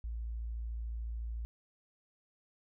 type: tone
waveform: sine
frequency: 56.9 Hz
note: A#1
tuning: 41 cents flat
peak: -36 dBFS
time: 0.04-1.45 s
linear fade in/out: 0 ms
effects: none